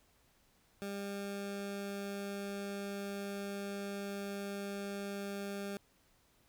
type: tone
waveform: 20% pulse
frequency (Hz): 199.9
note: G3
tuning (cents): +34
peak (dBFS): -34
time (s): 0.82-5.77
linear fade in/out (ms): 0
effects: pink hiss -70 dBFS RMS until 6.48 s